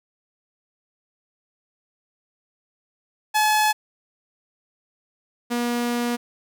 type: tone pair in turn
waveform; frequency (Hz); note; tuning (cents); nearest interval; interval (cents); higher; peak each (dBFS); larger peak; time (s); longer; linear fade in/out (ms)
sawtooth; 855 / 239.9; A5 / A#3; -50 / +50; octave + minor seventh; 2200; first; -13 / -18; first; 3.34-3.73 / 5.5-6.17; second; 20
effects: none